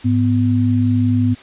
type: tone pair together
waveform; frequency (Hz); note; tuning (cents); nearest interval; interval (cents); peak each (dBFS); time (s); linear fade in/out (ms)
sine; 104.8 / 249.3; G#2 / B3; +16 / +16; octave + minor third; 1500; -15; 0.04-1.35; 20
effects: white hiss -41 dBFS RMS until 1.42 s + resampled to 8000 Hz